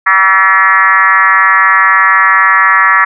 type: tone with frequency modulation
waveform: sine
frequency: 1527 Hz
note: G6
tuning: 46 cents flat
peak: -4 dBFS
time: 0.06-3.05 s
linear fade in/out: 10 ms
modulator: 190 Hz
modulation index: 2.6
effects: none